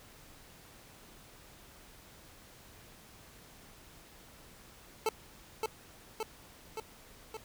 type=tone with echo; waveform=25% pulse; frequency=440 Hz; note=A4; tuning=in tune; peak=-24 dBFS; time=5.06-5.09 s; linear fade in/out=2 ms; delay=570 ms; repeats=4; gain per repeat=-3 dB; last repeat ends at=7.37 s; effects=pink hiss -56 dBFS RMS until 7.44 s